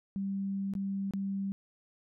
sine tone with dropouts, 196 Hz, G3, in tune, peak -31 dBFS, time 0.16-1.52 s, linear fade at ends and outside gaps 0 ms, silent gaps 0.737-0.752 / 1.109-1.136 s, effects none

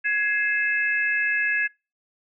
sine tone cluster, 1672 / 2111 / 2607 Hz, G#6 / C7 / E7, +11 / +15 / -20 cents, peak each -22 / -29 / -27 dBFS, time 0.04-1.68 s, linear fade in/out 20 ms, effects noise-tail reverb RT60 0.3 s tail -26 dB re dry

